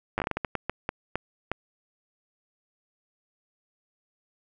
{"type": "slowing click train", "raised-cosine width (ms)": 0.5, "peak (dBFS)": -12, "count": 14, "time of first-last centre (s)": [0.18, 1.516], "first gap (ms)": 9, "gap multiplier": 1.36, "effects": []}